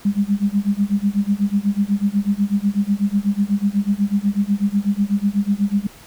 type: tone with tremolo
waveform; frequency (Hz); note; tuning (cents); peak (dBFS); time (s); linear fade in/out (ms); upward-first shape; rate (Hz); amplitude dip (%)
sine; 202.1; G#3; -47; -12; 0.05-5.87; 5; sine; 8.1; 95
effects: pink hiss -44 dBFS RMS until 6.06 s